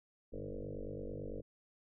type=tone with frequency modulation; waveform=sine; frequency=222.5 Hz; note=A3; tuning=20 cents sharp; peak=-40 dBFS; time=0.32-1.42 s; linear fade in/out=20 ms; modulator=49 Hz; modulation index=6.4; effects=none